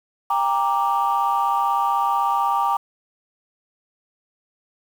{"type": "chord", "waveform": "sine", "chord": "G minor", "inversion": "none", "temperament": "equal with one note detuned", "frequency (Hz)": [796.3, 932.3, 1174.7], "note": ["G5", "Bb5", "D6"], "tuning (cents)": [27, 0, 0], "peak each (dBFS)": -21, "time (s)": [0.3, 2.77], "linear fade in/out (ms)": 5, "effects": ["tanh soft clip ceiling -11 dBFS", "7-bit"]}